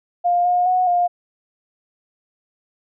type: tone with pitch steps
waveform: sine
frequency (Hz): 704 / 715 / 734 / 707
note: F5 / F5 / F#5 / F5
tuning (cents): +14 / +41 / -14 / +21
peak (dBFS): -14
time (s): 0.24-1.08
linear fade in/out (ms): 20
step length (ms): 210
effects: none